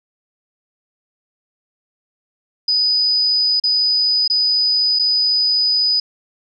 sine tone with dropouts, 4978 Hz, D#8, in tune, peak -13 dBFS, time 2.68-6 s, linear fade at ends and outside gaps 5 ms, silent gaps 3.599-3.637 / 4.278-4.299 / 4.99-4.994 s, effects none

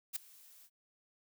blue noise with ADSR envelope, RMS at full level -35 dBFS, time 0.13-0.7 s, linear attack 30 ms, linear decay 7 ms, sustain -24 dB, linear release 57 ms, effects none

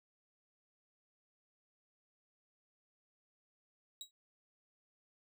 30% pulse tone with exponential decay, 3846 Hz, B7, 47 cents flat, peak -38 dBFS, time 4.01-4.11 s, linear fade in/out 1 ms, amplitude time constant 21 ms, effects none

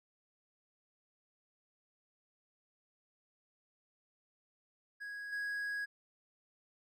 triangle tone with level steps, 1657 Hz, G#6, 4 cents flat, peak -40 / -34 dBFS, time 5-5.86 s, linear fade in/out 20 ms, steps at 5.32 s, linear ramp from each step 10 ms, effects none

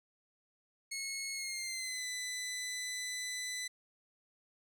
15% pulse tone with pitch glide, 2180 to 1999.1 Hz, C#7 to B6, -29 to +21 cents, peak -31 dBFS, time 0.91-3.68 s, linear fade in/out 10 ms, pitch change -150 cents, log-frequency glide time 1.34-2.06 s, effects none

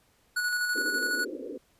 square tone with tremolo, 1466 Hz, F#6, 16 cents flat, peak -26 dBFS, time 0.36-1.25 s, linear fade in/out 10 ms, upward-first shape square, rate 12 Hz, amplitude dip 30%
pink band-pass noise, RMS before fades -38 dBFS, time 0.75-1.58 s, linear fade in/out 5 ms, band 250 to 540 Hz, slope 96 dB/octave
effects pink hiss -66 dBFS RMS until 1.79 s + resampled to 32000 Hz

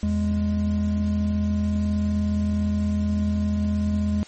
triangle tone pair together, 82.41 / 207.7 Hz, E2 / G#3, 0 / 0 cents, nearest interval octave + major third, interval 1600 cents, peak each -22 / -20 dBFS, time 0.03-4.23 s, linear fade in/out 0 ms, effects white hiss -46 dBFS RMS until 4.27 s + MP3 32 kbps

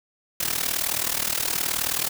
white noise with amplitude modulation, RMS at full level -22 dBFS, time 0.4-2.09 s, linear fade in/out 5 ms, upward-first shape sine, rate 39 Hz, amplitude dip 85%, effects none

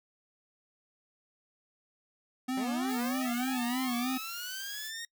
square tone with vibrato, 250.4 Hz, B3, 24 cents sharp, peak -31 dBFS, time 2.48-4.18 s, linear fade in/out 10 ms, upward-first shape sine, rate 3.2 Hz, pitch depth 79 cents each way
15% pulse linear sweep, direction up, 185.5 to 1872 Hz, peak -32 dBFS, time 2.57-5.05 s, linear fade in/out 2 ms
blue noise, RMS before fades -45 dBFS, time 2.86-4.92 s, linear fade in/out 50 ms
effects noise-tail reverb RT60 0.1 s tail -25 dB re dry

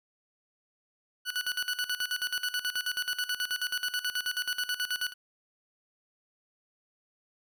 20% pulse tone with tremolo, 1480 Hz, F#6, in tune, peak -23 dBFS, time 1.25-5.14 s, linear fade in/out 50 ms, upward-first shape square, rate 9.3 Hz, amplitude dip 80%, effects none

